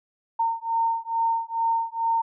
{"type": "beating tone pair", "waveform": "sine", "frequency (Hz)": [913, 915.3], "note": ["A#5", "A#5"], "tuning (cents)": [-36, -32], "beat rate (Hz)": 2.3, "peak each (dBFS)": -25, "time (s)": [0.39, 2.22], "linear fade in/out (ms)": 10, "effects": []}